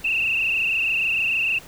sine tone with frequency modulation, 2666 Hz, E7, 19 cents sharp, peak -19 dBFS, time 0.04-1.59 s, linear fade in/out 10 ms, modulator 26.5 Hz, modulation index 4.2, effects pink hiss -44 dBFS RMS until 1.67 s

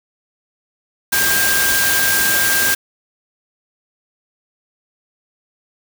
sine tone in noise, 1596 Hz, G6, 31 cents sharp, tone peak -17 dBFS, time 1.12-2.75 s, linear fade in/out 10 ms, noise white, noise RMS -17 dBFS, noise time 1.12-2.75 s, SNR -3 dB, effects none

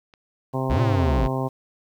click, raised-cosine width 0.2 ms, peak -30 dBFS, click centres 0.138 s
harmonic tone, 131.5 Hz, C3, 9 cents sharp, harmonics 1 / 2 / 3 / 4 / 5 / 6 / 7 / 8, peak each -26 / -29 / -31 / -32 / -33 / -34 / -34 / -35 dBFS, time 0.53-1.49 s, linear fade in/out 20 ms
square linear two-way sweep, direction up then down, 45.72 to 120 to 45.72 Hz, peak -20 dBFS, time 0.69-1.28 s, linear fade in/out 20 ms, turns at 0.81 s
effects low-pass 4000 Hz 12 dB/octave + 9-bit

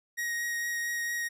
45% pulse tone with vibrato, 1884 Hz, A#6, 18 cents sharp, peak -30 dBFS, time 0.17-1.29 s, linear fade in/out 20 ms, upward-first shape triangle, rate 4.4 Hz, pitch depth 12 cents each way, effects none

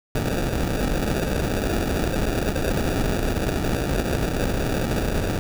pink noise with sample-and-hold, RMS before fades -23 dBFS, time 0.15-5.39 s, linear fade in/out 2 ms, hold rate 1050 Hz, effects none

